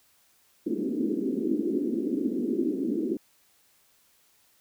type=band-pass noise; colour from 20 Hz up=white; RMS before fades=-28 dBFS; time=0.66-3.17 s; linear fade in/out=5 ms; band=220 to 370 Hz; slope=48 dB/octave; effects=white hiss -64 dBFS RMS until 4.6 s